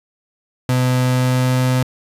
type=tone with pitch glide; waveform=35% pulse; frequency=126.7 to 127.8 Hz; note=B2 to C3; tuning=+45 to -40 cents; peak=-12 dBFS; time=0.69-1.83 s; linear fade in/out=2 ms; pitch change=+15 cents; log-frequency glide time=1.04-1.62 s; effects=resampled to 32000 Hz + 9-bit